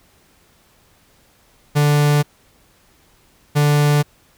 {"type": "tone pair in turn", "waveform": "45% pulse", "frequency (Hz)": [146.83, 146.83], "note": ["D3", "D3"], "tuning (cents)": [0, 0], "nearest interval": "unison", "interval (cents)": 0, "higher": "neither", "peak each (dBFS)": [-12, -12], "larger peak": "neither", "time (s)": [[1.75, 2.23], [3.55, 4.03]], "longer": "neither", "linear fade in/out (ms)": 20, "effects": ["pink hiss -55 dBFS RMS until 4.37 s"]}